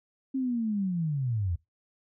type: linear sweep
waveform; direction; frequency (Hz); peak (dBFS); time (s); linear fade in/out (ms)
sine; down; 270.8 to 79.8; -26; 0.34-1.56; 10
effects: noise-tail reverb RT60 0.2 s tail -22 dB re dry